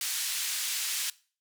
white band-pass noise, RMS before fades -32 dBFS, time 0.01-1.1 s, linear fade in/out 2 ms, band 2100 to 10000 Hz, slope 12 dB/octave, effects noise-tail reverb RT60 0.4 s tail -21 dB re dry

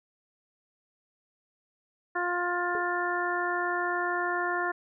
harmonic tone, 352.9 Hz, F4, 18 cents sharp, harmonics 1 / 2 / 3 / 4 / 5, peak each -33 / -33 / -33 / -33 / -33 dBFS, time 2.15-4.72 s, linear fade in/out 10 ms
sine tone with exponential decay, 422.8 Hz, G#4, 31 cents sharp, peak -29 dBFS, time 2.75-2.88 s, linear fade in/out 0 ms, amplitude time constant 27 ms
effects none

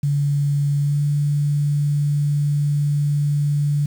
sine tone with pitch glide, 143.4 to 145.65 Hz, D3 to D3, -41 to -14 cents, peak -16 dBFS, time 0.03-3.86 s, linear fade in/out 5 ms, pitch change +27 cents, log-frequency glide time 0.79-1.02 s, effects 7-bit

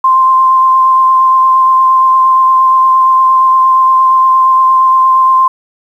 sine tone with vibrato, 1046.5 Hz, C6, in tune, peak -4 dBFS, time 0.04-5.48 s, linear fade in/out 5 ms, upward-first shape sine, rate 8.6 Hz, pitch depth 11 cents each way, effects 7-bit

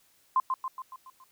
sine tone with echo, 1043 Hz, C6, 6 cents flat, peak -20 dBFS, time 0.36-0.4 s, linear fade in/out 2 ms, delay 140 ms, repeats 6, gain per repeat -5 dB, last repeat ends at 1.24 s, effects white hiss -65 dBFS RMS until 1.31 s

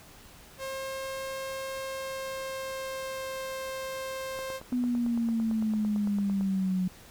sawtooth tone with pitch glide, 534 to 528.2 Hz, C5 to C5, +35 to +16 cents, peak -30 dBFS, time 0.58-4.61 s, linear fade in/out 50 ms, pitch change -19 cents, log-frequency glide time 1.7-3.43 s
click train, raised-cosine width 1 ms, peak -29 dBFS, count 19, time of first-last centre 4.39-6.41 s, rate 8.91 Hz
sine exponential sweep, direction down, 249.4 to 182.4 Hz, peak -25 dBFS, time 4.72-6.88 s, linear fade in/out 5 ms
effects pink hiss -52 dBFS RMS until 7.1 s

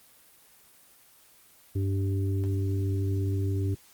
harmonic tone, 97.4 Hz, G2, 11 cents flat, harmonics 1 / 3 / 4, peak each -25 / -35 / -37 dBFS, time 1.75-3.75 s, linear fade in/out 10 ms, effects white hiss -57 dBFS RMS until 3.93 s + Opus 24 kbps

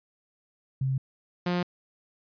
sine / sawtooth tone pair in turn, 133 / 177.2 Hz, C3 / F3, +29 / +25 cents, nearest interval perfect fourth, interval 496 cents, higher second, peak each -24 / -21 dBFS, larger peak second, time 0.81-0.98 / 1.46-1.63 s, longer neither, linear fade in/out 5 ms, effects resampled to 11025 Hz

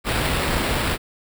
pink noise with sample-and-hold, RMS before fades -22 dBFS, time 0.04-0.98 s, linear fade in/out 50 ms, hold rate 6300 Hz, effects none

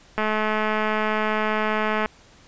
click train, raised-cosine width 0.5 ms, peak -9 dBFS, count 405, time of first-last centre 0.18-2.059 s, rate 215 Hz, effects pink hiss -52 dBFS RMS until 2.47 s + resampled to 16000 Hz

